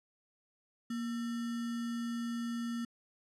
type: tone with sample-and-hold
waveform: sine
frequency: 235 Hz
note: A#3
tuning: 14 cents sharp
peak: -34 dBFS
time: 0.9-2.85 s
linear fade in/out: 5 ms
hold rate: 1575 Hz
effects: low-pass 10000 Hz 12 dB/octave